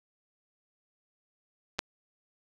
clicks, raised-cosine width 0.2 ms, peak -28 / -10 dBFS, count 2, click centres 1.786 / 1.791 s, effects none

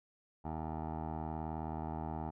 15% pulse tone with low-pass filter, 79 Hz, D#2, 27 cents sharp, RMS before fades -40 dBFS, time 0.44-2.31 s, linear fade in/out 20 ms, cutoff 870 Hz, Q 3.3, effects none

